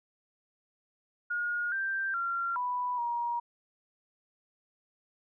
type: tone with pitch steps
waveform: sine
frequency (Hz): 1433 / 1573 / 1377 / 988 / 949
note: F6 / G6 / F6 / B5 / A#5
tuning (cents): +44 / +6 / -25 / 0 / +31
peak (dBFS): -29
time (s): 1.3-3.4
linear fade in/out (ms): 10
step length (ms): 420
effects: none